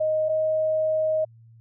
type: tone pair in turn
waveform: sine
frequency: 623 / 627 Hz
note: D#5 / D#5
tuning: +2 / +13 cents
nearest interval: unison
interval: 11 cents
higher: second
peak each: -20 dBFS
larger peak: neither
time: 0-0.29 / 0.29-1.25 s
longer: second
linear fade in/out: 10 ms
effects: added 114 Hz sine -48 dBFS peak until 1.6 s